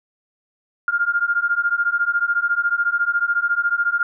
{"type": "beating tone pair", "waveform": "sine", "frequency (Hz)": [1400, 1414], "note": ["F6", "F6"], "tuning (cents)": [4, 21], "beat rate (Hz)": 14, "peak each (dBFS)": -20, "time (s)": [0.88, 4.03], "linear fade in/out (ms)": 2, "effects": []}